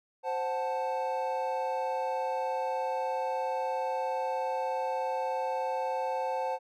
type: chord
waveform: triangle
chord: F# diminished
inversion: second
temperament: equal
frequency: 523.3 / 740 / 880 Hz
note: C5 / F#5 / A5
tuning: 0 / 0 / 0 cents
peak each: -31 / -34 / -31 dBFS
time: 0.23-6.59 s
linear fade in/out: 50 ms
effects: none